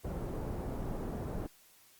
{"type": "low-pass noise", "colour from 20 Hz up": "pink", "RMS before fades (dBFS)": -38, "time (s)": [0.04, 1.47], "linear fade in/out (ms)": 10, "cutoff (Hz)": 670, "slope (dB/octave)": 12, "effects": ["white hiss -62 dBFS RMS until 1.99 s", "Opus 48 kbps"]}